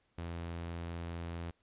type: tone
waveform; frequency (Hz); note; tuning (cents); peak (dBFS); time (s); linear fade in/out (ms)
sawtooth; 84.7; E2; +48; -35; 0.18-1.51; 5
effects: pink hiss -75 dBFS RMS until 1.62 s + resampled to 8000 Hz